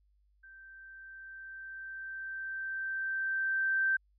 sine tone with level ramp, 1561 Hz, G6, 8 cents flat, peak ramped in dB -51 to -25 dBFS, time 0.43-3.97 s, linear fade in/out 10 ms, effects added 50 Hz sine -66 dBFS peak until 4.18 s

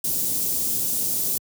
white band-stop noise, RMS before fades -24 dBFS, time 0.04-1.38 s, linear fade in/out 5 ms, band 350 to 7400 Hz, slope 12 dB/octave, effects high-pass 100 Hz 12 dB/octave

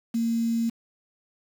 sine tone with quantisation, 230 Hz, A#3, 23 cents flat, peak -22 dBFS, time 0.14-0.7 s, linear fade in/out 10 ms, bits 7, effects none

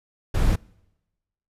brown noise, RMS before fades -19 dBFS, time 0.34-0.56 s, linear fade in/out 10 ms, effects noise-tail reverb RT60 1.0 s tail -26 dB re dry + resampled to 32000 Hz

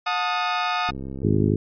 sawtooth chord, D# diminished, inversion first, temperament equal with one note detuned, 722.7 / 880 / 1244.5 Hz, F#5 / A5 / D#6, -41 / 0 / 0 cents, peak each -22 / -25 / -21 dBFS, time 0.06-0.91 s, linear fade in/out 10 ms
click train, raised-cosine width 3 ms, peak -21 dBFS, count 43, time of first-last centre 0.89-1.518 s, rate 66.9 Hz
harmonic tone, 51.91 Hz, G#1, in tune, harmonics 2 / 3 / 4 / 5 / 6 / 7 / 8, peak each -22 / -24 / -25 / -26 / -27 / -27 / -28 dBFS, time 1.23-1.56 s, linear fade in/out 5 ms
effects resampled to 11025 Hz

